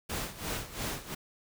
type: noise with tremolo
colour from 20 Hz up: pink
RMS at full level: -34 dBFS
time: 0.09-1.15 s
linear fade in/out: 10 ms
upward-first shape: sine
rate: 2.9 Hz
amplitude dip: 80%
effects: none